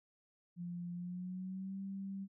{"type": "tone with pitch glide", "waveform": "sine", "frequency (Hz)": [174.61, 194.86], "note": ["F3", "G3"], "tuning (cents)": [0, -10], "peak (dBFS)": -40, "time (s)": [0.56, 2.28], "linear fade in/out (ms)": 50, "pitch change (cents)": 190, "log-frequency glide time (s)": [0.93, 1.8], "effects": []}